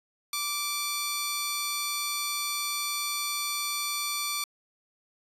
10% pulse tone pair together, 1170 / 4393 Hz, D6 / C#8, -7 / -16 cents, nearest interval octave + major seventh, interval 2291 cents, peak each -22 / -26 dBFS, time 0.33-4.44 s, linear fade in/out 2 ms, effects resampled to 32000 Hz

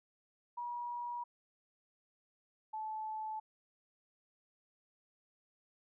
sine tone pair in turn, 961 / 868.6 Hz, B5 / A5, -48 / -23 cents, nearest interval major second, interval 175 cents, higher first, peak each -38 / -38 dBFS, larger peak neither, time 0.57-1.24 / 2.73-3.4 s, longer neither, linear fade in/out 10 ms, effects none

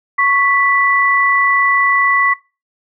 sine tone pair together, 1108.7 / 1975.5 Hz, C#6 / B6, 0 / 0 cents, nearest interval minor seventh, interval 1000 cents, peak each -13 dBFS, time 0.18-2.34 s, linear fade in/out 10 ms, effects noise-tail reverb RT60 0.3 s tail -21 dB re dry

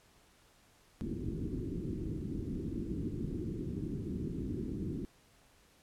white low-pass noise, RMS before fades -38 dBFS, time 1.01-5.05 s, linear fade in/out 0 ms, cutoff 360 Hz, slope 48 dB/octave, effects pink hiss -65 dBFS RMS until 5.82 s + low-pass 12000 Hz 12 dB/octave

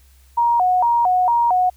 sine tone with vibrato, 830.6 Hz, G#5, in tune, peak -13 dBFS, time 0.37-1.7 s, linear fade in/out 10 ms, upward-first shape square, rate 2.2 Hz, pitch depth 220 cents each way, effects added 66 Hz sine -48 dBFS peak until 1.76 s + white hiss -57 dBFS RMS until 1.76 s

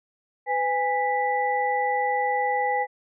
sine tone cluster, 502 / 821 / 1973 Hz, B4 / G#5 / B6, +28 / -20 / -2 cents, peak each -28 / -23 / -29 dBFS, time 0.46-2.87 s, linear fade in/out 50 ms, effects none

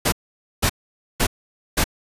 pink noise bursts, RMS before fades -18 dBFS, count 4, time 0.05-1.842 s, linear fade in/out 10 ms, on 73 ms, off 500 ms, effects resampled to 32000 Hz

